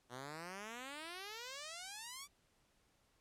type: exponential sweep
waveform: 5% pulse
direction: up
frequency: 119 to 1181 Hz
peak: -35 dBFS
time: 0.09-2.28 s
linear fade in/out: 50 ms
effects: pink hiss -75 dBFS RMS until 3.2 s + low-pass 11000 Hz 12 dB/octave